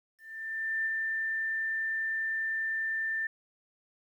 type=tone with ADSR envelope; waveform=sine; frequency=1785 Hz; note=A6; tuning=24 cents sharp; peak=-27 dBFS; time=0.18-3.27 s; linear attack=680 ms; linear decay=18 ms; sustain=-2 dB; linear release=4 ms; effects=11-bit